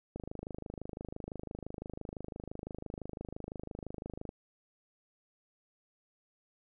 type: click train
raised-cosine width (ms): 2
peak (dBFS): -27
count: 108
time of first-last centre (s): 0.16-4.291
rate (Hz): 25.9
effects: none